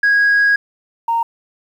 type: tone pair in turn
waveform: sine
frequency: 1649 / 924.4 Hz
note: G#6 / A#5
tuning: -13 / -15 cents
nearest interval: minor seventh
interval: 1002 cents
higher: first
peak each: -8 / -13 dBFS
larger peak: first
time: 0.03-0.56 / 1.08-1.23 s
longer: first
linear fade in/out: 5 ms
effects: tanh soft clip ceiling -8 dBFS + 8-bit